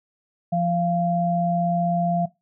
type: tone pair together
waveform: sine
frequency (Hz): 173 / 691.4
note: F3 / F5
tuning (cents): -16 / -18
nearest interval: 2 octaves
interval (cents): 2398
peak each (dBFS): -22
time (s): 0.52-2.26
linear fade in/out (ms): 10
effects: noise-tail reverb RT60 0.2 s tail -18 dB re dry